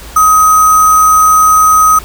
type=tone with sample-and-hold; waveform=sine; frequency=1260 Hz; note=D#6; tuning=21 cents sharp; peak=-3 dBFS; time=0.16-1.99 s; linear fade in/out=5 ms; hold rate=7350 Hz; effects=added 57 Hz sine -29 dBFS peak until 2.04 s + pink hiss -31 dBFS RMS until 2.04 s